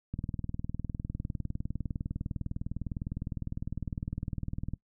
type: click train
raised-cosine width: 5 ms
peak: -22 dBFS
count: 92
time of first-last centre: 0.14-4.736 s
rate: 19.8 Hz
effects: noise-tail reverb RT60 0.1 s tail -20 dB re dry